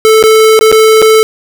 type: tone with dropouts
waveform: square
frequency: 438.6 Hz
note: A4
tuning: 6 cents flat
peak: -3 dBFS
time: 0.05-1.23 s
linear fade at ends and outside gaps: 0 ms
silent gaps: 0.227-0.238 / 0.591-0.61 / 0.716-0.725 / 1.018-1.024 s
effects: none